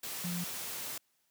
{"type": "tone in noise", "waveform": "sine", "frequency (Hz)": 175.6, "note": "F3", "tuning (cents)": 10, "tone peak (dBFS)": -34, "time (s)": [0.24, 0.44], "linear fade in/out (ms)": 5, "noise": "white", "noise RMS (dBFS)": -40, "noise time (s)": [0.03, 0.98], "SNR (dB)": 3, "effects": ["white hiss -75 dBFS RMS until 1.3 s", "high-pass 100 Hz 12 dB/octave"]}